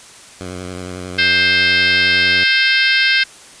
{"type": "tone with vibrato", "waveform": "10% pulse", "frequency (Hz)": 91, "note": "F#2", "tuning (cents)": -28, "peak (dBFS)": -18, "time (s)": [0.41, 2.44], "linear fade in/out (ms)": 0, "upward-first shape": "square", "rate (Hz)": 11, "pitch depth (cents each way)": 36}
{"type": "harmonic tone", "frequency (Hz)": 525, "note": "C5", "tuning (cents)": 6, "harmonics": [3, 4, 5, 6, 7, 8, 9, 10], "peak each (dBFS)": [-15, -17, -19, -21, -22, -23, -24, -25], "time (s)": [1.18, 3.24], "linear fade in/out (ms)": 10}
{"effects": ["white hiss -40 dBFS RMS until 3.6 s", "resampled to 22050 Hz"]}